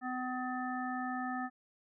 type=harmonic tone; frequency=253.2 Hz; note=B3; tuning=43 cents sharp; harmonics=1 / 3 / 5 / 7; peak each=-38 / -39 / -42 / -43 dBFS; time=0.01-1.5 s; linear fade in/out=50 ms; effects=none